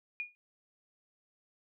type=tone with exponential decay; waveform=sine; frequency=2438 Hz; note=D#7; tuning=36 cents flat; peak=-31 dBFS; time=0.2-0.35 s; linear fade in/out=0 ms; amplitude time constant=32 ms; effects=none